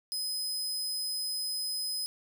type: tone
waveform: sawtooth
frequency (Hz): 5040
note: D#8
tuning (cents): +21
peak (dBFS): -29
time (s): 0.12-2.06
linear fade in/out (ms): 0
effects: none